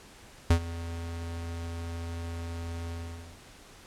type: tone with ADSR envelope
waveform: square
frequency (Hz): 84.2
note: E2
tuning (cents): +37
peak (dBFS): -17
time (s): 0.5-3.41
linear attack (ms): 6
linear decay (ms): 83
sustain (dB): -18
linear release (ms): 500
effects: pink hiss -52 dBFS RMS until 3.86 s + low-pass 10000 Hz 12 dB/octave